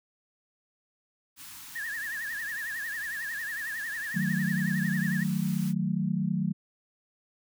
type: band-stop noise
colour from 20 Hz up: white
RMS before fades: -45 dBFS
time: 1.36-5.74 s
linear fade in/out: 50 ms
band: 320 to 840 Hz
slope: 48 dB/octave
type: tone with vibrato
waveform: sine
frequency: 1760 Hz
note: A6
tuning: in tune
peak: -32 dBFS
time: 1.75-5.24 s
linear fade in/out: 10 ms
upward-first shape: triangle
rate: 11 Hz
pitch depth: 150 cents each way
type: chord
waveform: sine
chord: D# diminished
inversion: none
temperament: equal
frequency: 155.56 / 185 / 220 Hz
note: D#3 / F#3 / A3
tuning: 0 / 0 / 0 cents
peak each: -31 / -28 / -32 dBFS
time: 4.14-6.53 s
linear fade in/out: 20 ms
effects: none